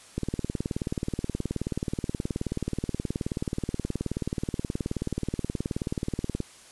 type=click train; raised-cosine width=3 ms; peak=-15 dBFS; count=118; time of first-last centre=0.18-6.403 s; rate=18.8 Hz; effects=white hiss -51 dBFS RMS until 6.71 s + resampled to 24000 Hz